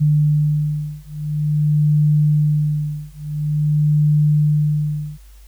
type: beating tone pair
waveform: sine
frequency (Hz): 149.7 / 150.18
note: D3 / D3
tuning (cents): +33 / +39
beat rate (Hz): 0.48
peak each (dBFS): -17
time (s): 0-5.18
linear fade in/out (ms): 20
effects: added 50 Hz sine -40 dBFS peak until 5.47 s + white hiss -54 dBFS RMS until 5.47 s